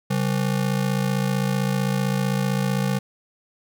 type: ring-modulated tone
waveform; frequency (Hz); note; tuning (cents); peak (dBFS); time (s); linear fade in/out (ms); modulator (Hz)
square; 164.4; E3; -4; -18; 0.1-2.99; 10; 27.8
effects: none